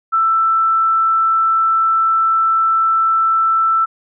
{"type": "tone", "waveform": "sine", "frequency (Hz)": 1328, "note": "E6", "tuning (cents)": 12, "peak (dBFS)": -11, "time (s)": [0.12, 3.86], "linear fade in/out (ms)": 20, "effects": []}